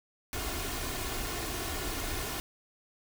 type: noise with comb filter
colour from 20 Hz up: pink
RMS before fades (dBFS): -35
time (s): 0.33-2.4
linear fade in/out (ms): 0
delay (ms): 2.8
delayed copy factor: +0.55
effects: none